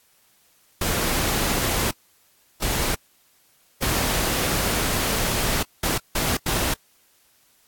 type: noise bursts at uneven times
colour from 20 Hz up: pink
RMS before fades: -23 dBFS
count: 6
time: 0.81-1.91 / 2.62-2.95 / 3.82-5.63 / 5.83-5.98 / 6.15-6.37 / 6.46-6.74 s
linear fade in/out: 5 ms
effects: white hiss -60 dBFS RMS until 7.67 s + AAC 64 kbps